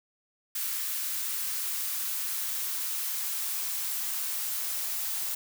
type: noise with high-pass filter sweep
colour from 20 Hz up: blue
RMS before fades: -32 dBFS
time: 0.55-5.35 s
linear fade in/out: 5 ms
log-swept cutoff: 1300 to 710 Hz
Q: 1.4
effects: none